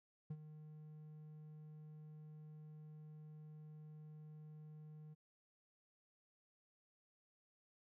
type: tone with ADSR envelope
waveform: triangle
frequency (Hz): 153.3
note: D#3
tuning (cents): -25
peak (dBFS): -39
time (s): 0.3-5.15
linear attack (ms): 8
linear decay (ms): 51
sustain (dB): -12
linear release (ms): 23
effects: none